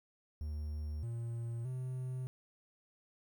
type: tone with pitch steps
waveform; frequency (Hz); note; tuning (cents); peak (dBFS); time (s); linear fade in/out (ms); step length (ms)
triangle; 75.5 / 116.7 / 128.3; D2 / A#2 / C3; +48 / +2 / -34; -35; 0.41-2.27; 0; 620
effects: 11-bit